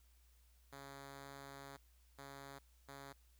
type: tone bursts at uneven times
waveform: 5% pulse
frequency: 138.59 Hz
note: C#3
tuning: in tune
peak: -40 dBFS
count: 3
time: 0.72-1.77 / 2.18-2.59 / 2.88-3.13 s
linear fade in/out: 10 ms
effects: added 60 Hz sine -66 dBFS peak until 3.39 s + white hiss -75 dBFS RMS until 3.39 s